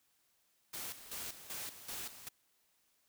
white noise with tremolo, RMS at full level -43 dBFS, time 0.73-2.29 s, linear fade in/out 10 ms, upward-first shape square, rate 2.6 Hz, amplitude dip 70%, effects white hiss -75 dBFS RMS until 3.08 s

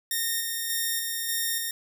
5% pulse tone with tremolo, 1837 Hz, A#6, 26 cents flat, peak -15 dBFS, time 0.11-1.71 s, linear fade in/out 2 ms, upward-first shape square, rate 1.7 Hz, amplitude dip 30%, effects none

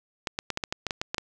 clicks, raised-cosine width 0.2 ms, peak -11 dBFS, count 11, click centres 0.272 / 0.389 / 0.503 / 0.574 / 0.638 / 0.725 / 0.867 / 0.908 / 1.015 / 1.145 / 1.182 s, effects none

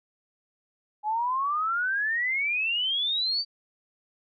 sine exponential sweep, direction up, 831 to 4676 Hz, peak -24 dBFS, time 1.03-3.45 s, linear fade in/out 50 ms, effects none

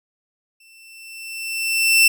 sawtooth tone with exponential growth, 2680 Hz, E7, 28 cents sharp, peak -6 dBFS, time 0.6-2.08 s, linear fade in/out 5 ms, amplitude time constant 320 ms, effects none

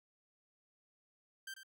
sawtooth tone with echo, 1568 Hz, G6, in tune, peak -40 dBFS, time 1.47-1.54 s, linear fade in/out 5 ms, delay 93 ms, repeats 1, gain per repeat -9 dB, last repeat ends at 1.633 s, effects none

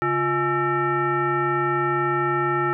sine tone with frequency modulation, 842 Hz, G#5, 24 cents sharp, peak -19 dBFS, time 0.02-2.73 s, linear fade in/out 0 ms, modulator 491 Hz, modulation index 1.8, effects none

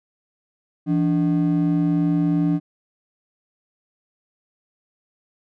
triangle ring-modulated tone, 230 Hz, A#3, 23 cents flat, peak -11 dBFS, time 0.86-2.6 s, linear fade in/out 50 ms, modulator 61.4 Hz, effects tanh soft clip ceiling -8 dBFS

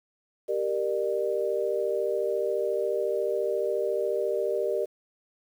sine chord, G minor, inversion none, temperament equal with one note detuned, 392 / 466.2 / 600.4 Hz, G4 / Bb4 / D5, 0 / 0 / +38 cents, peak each -29 dBFS, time 0.48-4.86 s, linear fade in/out 20 ms, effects 9-bit

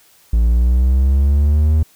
triangle linear sweep, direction up, 55.4 to 79 Hz, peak -8 dBFS, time 0.33-1.83 s, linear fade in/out 5 ms, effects white hiss -51 dBFS RMS until 1.95 s

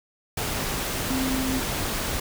sine tone in noise, 261.6 Hz, C4, in tune, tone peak -25 dBFS, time 1.1-1.6 s, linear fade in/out 5 ms, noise pink, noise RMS -28 dBFS, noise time 0.37-2.2 s, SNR 0 dB, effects none

